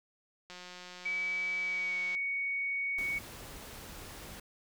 click train, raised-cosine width 0.2 ms, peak -30 dBFS, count 298, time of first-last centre 0.5-2.15 s, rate 180 Hz
sine tone with pitch glide, 2289 to 2232 Hz, D7 to C#7, -45 to +11 cents, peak -31 dBFS, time 1.05-3.19 s, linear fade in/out 10 ms, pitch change -44 cents, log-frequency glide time 1.61-1.97 s
pink noise, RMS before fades -47 dBFS, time 2.98-4.4 s, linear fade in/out 5 ms
effects none

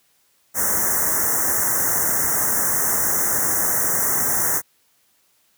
white band-stop noise, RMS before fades -20 dBFS, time 0.54-4.62 s, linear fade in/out 50 ms, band 2000 to 5700 Hz, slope 96 dB/octave, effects white hiss -62 dBFS RMS until 5.57 s + high-pass 60 Hz 12 dB/octave

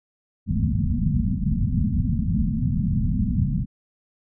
white low-pass noise, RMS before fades -22 dBFS, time 0.46-3.66 s, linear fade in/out 50 ms, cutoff 240 Hz, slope 96 dB/octave, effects none

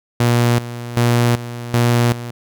sawtooth tone with tremolo, 119.6 Hz, A#2, 45 cents sharp, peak -8 dBFS, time 0.2-2.31 s, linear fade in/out 5 ms, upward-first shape square, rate 1.3 Hz, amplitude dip 80%, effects none

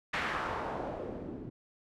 white noise with low-pass filter sweep, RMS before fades -37 dBFS, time 0.13-1.5 s, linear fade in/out 10 ms, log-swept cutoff 2100 to 240 Hz, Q 1.7, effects none

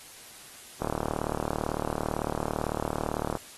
click train, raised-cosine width 1 ms, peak -15 dBFS, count 97, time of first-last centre 0.82-3.353 s, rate 37.9 Hz, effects white hiss -48 dBFS RMS until 3.57 s + AAC 32 kbps

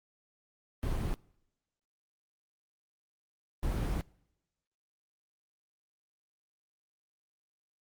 brown noise bursts at uneven times, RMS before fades -32 dBFS, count 2, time 0.83-1.14 / 3.63-4.01 s, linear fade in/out 0 ms, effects noise-tail reverb RT60 0.9 s tail -25 dB re dry + Opus 24 kbps

